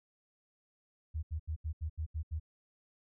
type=tone bursts; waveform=sine; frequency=78.7 Hz; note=D#2; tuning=20 cents sharp; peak=-33 dBFS; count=8; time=1.14-2.399 s; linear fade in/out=20 ms; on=90 ms; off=77 ms; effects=none